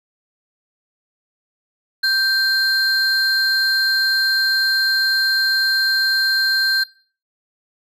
triangle tone pair together, 1568 / 4186 Hz, G6 / C8, 0 / 0 cents, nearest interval octave + perfect fourth, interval 1700 cents, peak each -15 / -15 dBFS, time 2.03-6.84 s, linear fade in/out 10 ms, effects noise-tail reverb RT60 0.4 s tail -20 dB re dry + tanh soft clip ceiling -8 dBFS

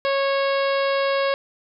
harmonic tone, 550 Hz, C#5, 14 cents flat, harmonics 1 / 2 / 3 / 4 / 5 / 6 / 7 / 8 / 9, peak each -20 / -26 / -30 / -32 / -34 / -36 / -37 / -38 / -39 dBFS, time 0.05-1.34 s, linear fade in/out 0 ms, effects none

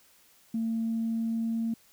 sine tone with pitch glide, 226.1 to 227.5 Hz, A3 to A#3, +47 to -42 cents, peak -26 dBFS, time 0.54-1.74 s, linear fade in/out 5 ms, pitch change +11 cents, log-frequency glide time 0.72-1.62 s, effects tanh soft clip ceiling -22 dBFS + white hiss -61 dBFS RMS until 1.92 s

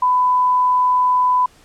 sine tone, 1000 Hz, B5, 21 cents sharp, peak -12 dBFS, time 0.02-1.46 s, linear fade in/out 5 ms, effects pink hiss -50 dBFS RMS until 1.64 s + low-pass 10000 Hz 12 dB/octave

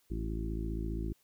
harmonic tone with a mistuned harmonic, 55 Hz, A1, in tune, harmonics 1 / 2 / 3 / 4 / 5 / 6 / 7, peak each -35 / -42 / -43 / -44 / -46 / -42 / -48 dBFS, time 0.1-1.13 s, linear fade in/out 10 ms, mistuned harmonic 7, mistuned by -19 cents, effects white hiss -71 dBFS RMS until 1.23 s

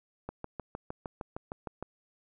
click train, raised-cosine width 1 ms, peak -23 dBFS, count 11, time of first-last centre 0.29-1.826 s, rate 6.51 Hz, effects none

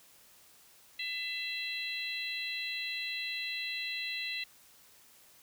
harmonic tone with a mistuned harmonic, 670 Hz, E5, 28 cents sharp, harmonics 3 / 4 / 5 / 6, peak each -41 / -38 / -45 / -39 dBFS, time 0.99-4.44 s, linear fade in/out 5 ms, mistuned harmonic 5, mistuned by -25 cents, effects white hiss -60 dBFS RMS until 5.42 s

